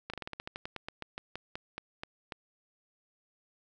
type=slowing click train; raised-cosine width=0.3 ms; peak=-22 dBFS; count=19; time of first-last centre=0.1-2.322 s; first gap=36 ms; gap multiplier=1.13; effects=none